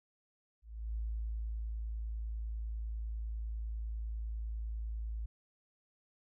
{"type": "tone with ADSR envelope", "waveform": "sine", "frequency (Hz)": 55, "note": "A1", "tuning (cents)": 0, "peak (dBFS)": -34, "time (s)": [0.62, 5.26], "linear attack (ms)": 330, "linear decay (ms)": 800, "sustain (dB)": -2, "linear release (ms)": 6, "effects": []}